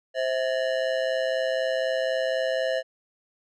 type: ring-modulated tone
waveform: square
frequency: 587 Hz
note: D5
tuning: 1 cent flat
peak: -21 dBFS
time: 0.14-2.83 s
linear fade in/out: 50 ms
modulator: 62 Hz
effects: low-pass 4000 Hz 12 dB/octave